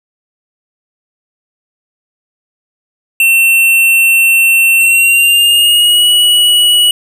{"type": "tone with pitch glide", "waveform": "square", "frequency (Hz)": [2700, 2927], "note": ["E7", "F#7"], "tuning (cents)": [41, -19], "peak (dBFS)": -6, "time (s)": [3.2, 6.91], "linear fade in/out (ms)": 2, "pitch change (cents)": 140, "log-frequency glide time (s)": [4.78, 6.08], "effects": []}